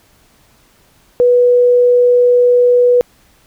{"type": "tone", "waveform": "sine", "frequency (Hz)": 490, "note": "B4", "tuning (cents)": -14, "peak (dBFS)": -6, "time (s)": [1.2, 3.01], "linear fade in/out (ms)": 0, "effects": ["pink hiss -51 dBFS RMS until 3.46 s"]}